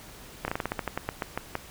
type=slowing click train; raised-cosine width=0.5 ms; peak=-13 dBFS; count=14; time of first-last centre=0.45-1.554 s; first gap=30 ms; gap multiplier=1.16; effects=pink hiss -47 dBFS RMS until 1.7 s